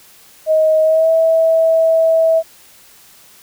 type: tone with pitch glide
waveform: sine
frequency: 629 to 650.4 Hz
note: D#5 to E5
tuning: +19 to -23 cents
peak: -9 dBFS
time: 0.46-2.43 s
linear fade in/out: 50 ms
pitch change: +58 cents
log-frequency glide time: 0.82-1.1 s
effects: white hiss -45 dBFS RMS until 3.42 s